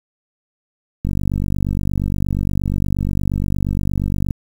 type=click train; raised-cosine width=5 ms; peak=-8 dBFS; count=159; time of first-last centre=1.05-4.308 s; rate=48.5 Hz; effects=7-bit